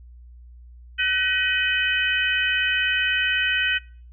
harmonic tone with a mistuned harmonic, 504 Hz, B4, 35 cents sharp, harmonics 3 / 4 / 5 / 6, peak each -24 / -27 / -24 / -25 dBFS, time 0.98-3.79 s, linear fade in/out 20 ms, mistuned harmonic 4, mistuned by -100 cents, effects noise-tail reverb RT60 0.5 s tail -25 dB re dry + added 60 Hz sine -42 dBFS peak until 4.12 s

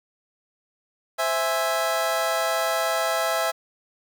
25% pulse chord, C augmented, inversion none, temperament equal, 523.3 / 659.3 / 830.6 Hz, C5 / E5 / G#5, 0 / 0 / 0 cents, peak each -26 / -20 / -25 dBFS, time 1.18-3.52 s, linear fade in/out 20 ms, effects 9-bit

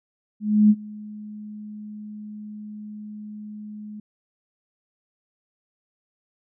sine tone with ADSR envelope, 211 Hz, G#3, 28 cents sharp, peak -10 dBFS, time 0.4-4 s, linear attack 300 ms, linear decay 48 ms, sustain -24 dB, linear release 4 ms, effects none

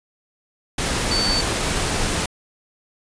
sine tone in noise, 4534 Hz, C#8, 38 cents sharp, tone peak -20 dBFS, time 1.11-1.41 s, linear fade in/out 5 ms, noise pink, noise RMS -22 dBFS, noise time 0.78-2.26 s, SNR -1 dB, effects resampled to 22050 Hz

